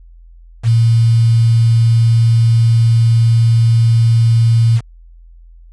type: tone with quantisation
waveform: sine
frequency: 114.9 Hz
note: A#2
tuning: 25 cents flat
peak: -7 dBFS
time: 0.63-4.81 s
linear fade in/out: 50 ms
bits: 5
effects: added 42 Hz sine -37 dBFS peak until 5.72 s + resampled to 22050 Hz